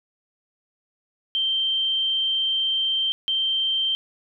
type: tone bursts at uneven times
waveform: sine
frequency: 3136 Hz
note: G7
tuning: in tune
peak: -20 dBFS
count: 2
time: 1.35-3.12 / 3.28-3.95 s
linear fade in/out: 0 ms
effects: none